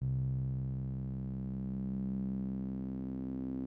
sawtooth tone with band-pass filter sweep, 65.2 Hz, C2, 5 cents flat, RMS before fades -37 dBFS, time 0.01-3.66 s, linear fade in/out 10 ms, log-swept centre 130 to 260 Hz, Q 5.3, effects none

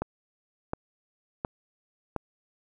click train, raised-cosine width 1 ms, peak -15 dBFS, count 4, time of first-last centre 0.02-2.163 s, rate 1.4 Hz, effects none

